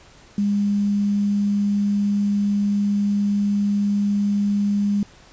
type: tone with quantisation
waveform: sine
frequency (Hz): 203.4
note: G#3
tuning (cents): -36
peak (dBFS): -17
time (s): 0.38-5.03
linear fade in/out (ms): 2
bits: 7
effects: pink hiss -49 dBFS RMS until 5.32 s + resampled to 16000 Hz